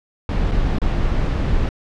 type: noise with dropouts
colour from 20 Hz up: brown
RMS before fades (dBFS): -18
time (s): 0.29-1.69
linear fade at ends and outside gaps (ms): 2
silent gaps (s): 0.513-0.517 / 0.786-0.816
effects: low-pass 4000 Hz 12 dB/octave